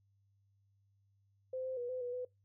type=tone with pitch steps; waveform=sine; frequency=516 / 519 / 485.1 / 509 / 489.1 / 499.9 Hz; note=C5 / C5 / B4 / C5 / B4 / B4; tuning=-24 / -14 / -31 / -48 / -17 / +21 cents; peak=-37 dBFS; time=1.53-2.25 s; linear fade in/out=5 ms; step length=120 ms; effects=noise-tail reverb RT60 0.2 s tail -23 dB re dry + added 99 Hz sine -70 dBFS peak until 2.44 s